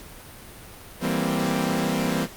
sawtooth chord, C dominant seventh, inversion first, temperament equal with one note detuned, 164.81 / 196 / 235 / 261.6 Hz, E3 / G3 / Bb3 / C4, 0 / 0 / +14 / 0 cents, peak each -24 dBFS, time 1-2.28 s, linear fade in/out 50 ms, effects pink hiss -43 dBFS RMS until 2.36 s + Opus 48 kbps

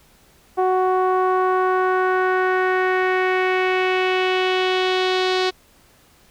sawtooth tone with low-pass filter sweep, 371 Hz, F#4, 5 cents sharp, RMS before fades -19 dBFS, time 0.57-5.51 s, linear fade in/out 20 ms, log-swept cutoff 890 to 4200 Hz, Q 2.5, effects pink hiss -54 dBFS RMS until 6.3 s

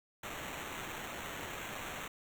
white noise with sample-and-hold, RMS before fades -43 dBFS, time 0.23-2.08 s, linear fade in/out 5 ms, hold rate 4900 Hz, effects none

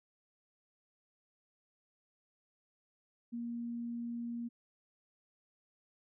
sine tone, 235.9 Hz, A#3, 21 cents sharp, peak -37 dBFS, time 3.32-4.49 s, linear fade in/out 20 ms, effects none

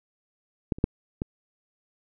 clicks, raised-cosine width 3 ms, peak -11 / -25 / -6 / -15 dBFS, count 4, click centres 0.722 / 0.785 / 0.841 / 1.219 s, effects none

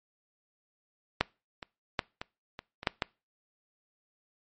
clicks, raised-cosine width 0.3 ms, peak -7 / -23 / -10 / -20 / -23 / -23 / -8 / -11 dBFS, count 8, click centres 1.21 / 1.628 / 1.992 / 2.215 / 2.591 / 2.831 / 2.872 / 3.022 s, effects noise-tail reverb RT60 0.3 s tail -24 dB re dry + MP3 32 kbps

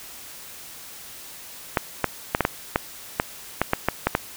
clicks, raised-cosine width 0.5 ms, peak -3 dBFS, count 12, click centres 1.772 / 2.043 / 2.349 / 2.407 / 2.451 / 2.759 / 3.199 / 3.616 / 3.734 / 3.886 / 4.07 / 4.151 s, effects white hiss -41 dBFS RMS until 4.36 s

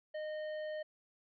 sine tone with tanh clipping, 615 Hz, D#5, 20 cents flat, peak -40 dBFS, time 0.14-0.83 s, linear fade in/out 10 ms, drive 12 dB, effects resampled to 11025 Hz

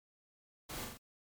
pink noise with echo, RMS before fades -44 dBFS, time 0.69-0.85 s, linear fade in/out 10 ms, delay 42 ms, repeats 3, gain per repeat -3 dB, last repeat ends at 0.976 s, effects MP3 96 kbps

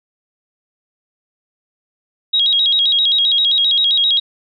sine tone with vibrato, 3532 Hz, A7, 6 cents sharp, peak -11 dBFS, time 2.33-4.2 s, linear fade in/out 10 ms, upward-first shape square, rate 7.6 Hz, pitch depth 130 cents each way, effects none

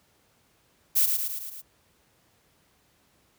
violet noise with echo, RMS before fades -21 dBFS, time 0.95-1.07 s, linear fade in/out 20 ms, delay 110 ms, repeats 5, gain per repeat -4 dB, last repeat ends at 1.62 s, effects pink hiss -65 dBFS RMS until 3.38 s + high-pass 60 Hz 12 dB/octave

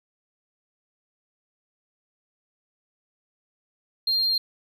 triangle tone, 4197 Hz, C8, 5 cents sharp, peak -18 dBFS, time 4.07-4.38 s, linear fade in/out 5 ms, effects tanh soft clip ceiling -16 dBFS

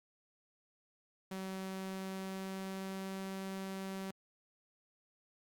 sawtooth tone with pitch glide, 190 to 192.1 Hz, F#3 to G3, +46 to -35 cents, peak -36 dBFS, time 1.31-4.11 s, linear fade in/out 5 ms, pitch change +19 cents, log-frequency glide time 1.59-3.22 s, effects Opus 48 kbps

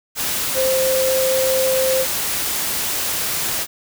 sine tone in noise, 523.3 Hz, C5, in tune, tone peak -16 dBFS, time 0.54-2.06 s, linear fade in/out 50 ms, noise white, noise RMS -22 dBFS, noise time 0.15-3.67 s, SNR +3 dB, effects none

